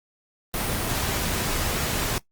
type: noise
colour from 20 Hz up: pink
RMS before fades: -26 dBFS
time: 0.54-2.18 s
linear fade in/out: 0 ms
effects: noise-tail reverb RT60 0.1 s tail -19 dB re dry + Opus 32 kbps